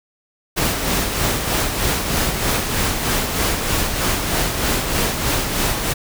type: noise with tremolo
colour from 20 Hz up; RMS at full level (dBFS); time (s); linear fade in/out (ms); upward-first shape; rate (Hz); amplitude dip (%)
pink; -18; 0.56-5.94; 20; sine; 3.2; 45
effects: none